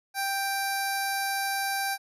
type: tone with notch filter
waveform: 10% pulse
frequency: 786 Hz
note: G5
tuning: 4 cents sharp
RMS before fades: -29 dBFS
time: 0.14-1.98 s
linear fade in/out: 50 ms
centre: 3100 Hz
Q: 0.89
effects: resampled to 32000 Hz

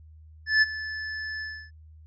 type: tone with ADSR envelope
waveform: square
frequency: 1740 Hz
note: A6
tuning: 20 cents flat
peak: -16 dBFS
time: 0.46-1.71 s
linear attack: 160 ms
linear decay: 27 ms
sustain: -16 dB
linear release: 300 ms
effects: added 78 Hz sine -47 dBFS peak until 2.06 s + resampled to 16000 Hz

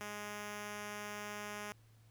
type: tone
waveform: 5% pulse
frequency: 207.7 Hz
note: G#3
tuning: in tune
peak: -31 dBFS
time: 0.01-1.72 s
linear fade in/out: 0 ms
effects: added 111 Hz sine -61 dBFS peak until 2.1 s + pink hiss -71 dBFS RMS until 2.1 s

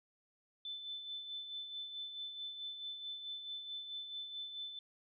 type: tone with tremolo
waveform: sine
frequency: 3520 Hz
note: A7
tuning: in tune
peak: -40 dBFS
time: 0.65-4.79 s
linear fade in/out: 2 ms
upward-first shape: sine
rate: 4.6 Hz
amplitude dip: 50%
effects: none

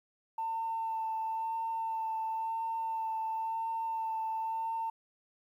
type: tone with vibrato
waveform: sine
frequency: 896 Hz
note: A5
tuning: 31 cents sharp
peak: -31 dBFS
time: 0.38-4.9 s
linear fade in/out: 5 ms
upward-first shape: sine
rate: 0.97 Hz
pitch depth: 15 cents each way
effects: tanh soft clip ceiling -27 dBFS + 11-bit

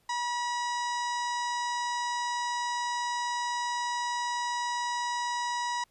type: harmonic tone with a mistuned harmonic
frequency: 966 Hz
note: B5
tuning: 39 cents flat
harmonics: 1 / 2 / 3 / 4 / 5 / 6 / 7 / 8 / 9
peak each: -30 / -37 / -46 / -42 / -43 / -46 / -48 / -50 / -54 dBFS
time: 0.09-5.84 s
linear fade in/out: 5 ms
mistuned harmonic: 5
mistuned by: +68 cents
effects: pink hiss -69 dBFS RMS until 5.9 s + resampled to 32000 Hz

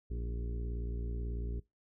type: harmonic tone with a mistuned harmonic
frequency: 58.27 Hz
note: A#1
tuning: in tune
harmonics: 1 / 2 / 3 / 4 / 5 / 6 / 7 / 8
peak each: -35 / -45 / -50 / -51 / -53 / -55 / -51 / -62 dBFS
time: 0.1-1.6 s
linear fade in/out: 10 ms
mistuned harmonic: 5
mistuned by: +46 cents
effects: noise-tail reverb RT60 0.2 s tail -22 dB re dry

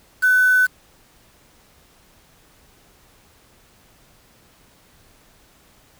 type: tone with quantisation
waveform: sine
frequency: 1504 Hz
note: F#6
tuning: 28 cents sharp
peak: -12 dBFS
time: 0.22-0.67 s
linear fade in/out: 20 ms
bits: 5
effects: pink hiss -54 dBFS RMS until 5.99 s

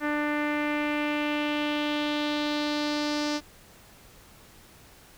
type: tone with low-pass filter sweep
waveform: sawtooth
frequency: 296.7 Hz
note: D4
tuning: 18 cents sharp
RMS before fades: -28 dBFS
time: 0-3.41 s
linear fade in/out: 50 ms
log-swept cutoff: 1800 to 5300 Hz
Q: 2.8
effects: pink hiss -53 dBFS RMS until 5.17 s

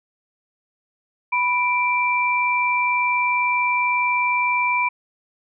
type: tone pair together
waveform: sine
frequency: 987.8 / 2349 Hz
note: B5 / D7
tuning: 0 / 0 cents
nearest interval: octave + minor third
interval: 1500 cents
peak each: -20 dBFS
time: 1.32-4.89 s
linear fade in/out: 10 ms
effects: none

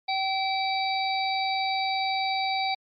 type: harmonic tone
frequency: 770 Hz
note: G5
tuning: 31 cents flat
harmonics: 1 / 3 / 5 / 6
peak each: -26 / -31 / -33 / -34 dBFS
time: 0.08-2.75 s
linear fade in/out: 10 ms
effects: MP3 32 kbps

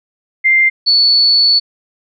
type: tone pair in turn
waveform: sine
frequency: 2096 / 4441 Hz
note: C7 / C#8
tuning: +2 / +2 cents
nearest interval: octave + minor second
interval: 1300 cents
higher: second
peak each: -7 dBFS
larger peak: neither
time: 0.44-0.7 / 0.86-1.6 s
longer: second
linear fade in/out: 20 ms
effects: none

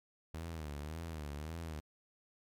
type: tone with vibrato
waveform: sawtooth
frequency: 77.6 Hz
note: D#2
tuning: 4 cents flat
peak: -37 dBFS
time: 0.34-1.8 s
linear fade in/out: 0 ms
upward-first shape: sine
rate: 1.8 Hz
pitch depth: 130 cents each way
effects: MP3 96 kbps

